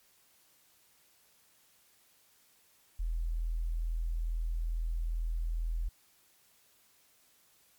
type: tone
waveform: sine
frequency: 41.15 Hz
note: E1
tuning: 2 cents flat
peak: -30 dBFS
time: 2.99-5.89 s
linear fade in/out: 10 ms
effects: white hiss -66 dBFS RMS until 7.78 s + MP3 96 kbps